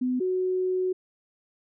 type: tone pair in turn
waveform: sine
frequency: 252.4 / 369.7 Hz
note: B3 / F#4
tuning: +38 / -1 cents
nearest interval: perfect fifth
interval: 661 cents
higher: second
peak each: -23 dBFS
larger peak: neither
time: 0.01-0.2 / 0.2-0.93 s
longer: second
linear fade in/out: 10 ms
effects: none